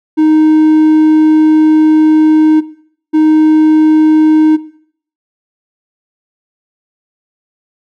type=tone pair in turn; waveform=triangle; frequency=311.1 / 311.1 Hz; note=D#4 / D#4; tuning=0 / 0 cents; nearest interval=unison; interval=0 cents; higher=neither; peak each=-3 dBFS; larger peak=neither; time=0.17-2.61 / 3.13-4.57 s; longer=first; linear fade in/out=20 ms; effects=noise-tail reverb RT60 0.6 s tail -17 dB re dry